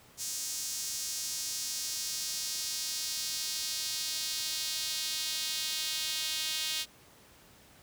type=tone with high-pass filter sweep; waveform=sawtooth; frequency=313.4 Hz; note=D#4; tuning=13 cents sharp; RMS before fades=-35 dBFS; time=0.17-6.86 s; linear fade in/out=50 ms; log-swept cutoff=6300 to 3500 Hz; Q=1.8; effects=pink hiss -58 dBFS RMS until 7.82 s + high-pass 60 Hz 12 dB/octave